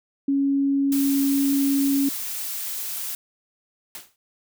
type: tone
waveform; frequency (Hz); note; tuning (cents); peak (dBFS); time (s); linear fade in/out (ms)
sine; 277.2; C#4; 0; -18; 0.28-2.09; 5
type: noise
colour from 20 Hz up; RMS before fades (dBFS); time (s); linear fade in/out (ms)
blue; -30; 0.92-3.15; 2
type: noise with exponential decay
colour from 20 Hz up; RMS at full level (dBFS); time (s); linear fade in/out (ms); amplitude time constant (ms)
white; -33; 3.95-4.16; 1; 45
effects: none